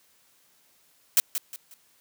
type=noise with echo; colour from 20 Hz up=blue; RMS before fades=-18 dBFS; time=1.17-1.2 s; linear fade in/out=0 ms; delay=180 ms; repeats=3; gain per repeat=-10 dB; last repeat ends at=1.74 s; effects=white hiss -63 dBFS RMS until 2 s + high-pass 80 Hz 12 dB/octave